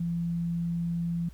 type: tone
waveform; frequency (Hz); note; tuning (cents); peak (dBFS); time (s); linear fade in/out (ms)
sine; 170; F3; -46; -27; 0-1.29; 5
effects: added 60 Hz sine -46 dBFS peak until 1.33 s + pink hiss -61 dBFS RMS until 1.33 s